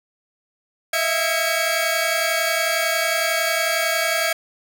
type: tone cluster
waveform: sawtooth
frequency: 642 / 673 / 1636 / 2251 Hz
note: E5 / E5 / G#6 / C#7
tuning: -46 / +36 / -26 / +26 cents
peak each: -21 dBFS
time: 0.93-4.33 s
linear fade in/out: 5 ms
effects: none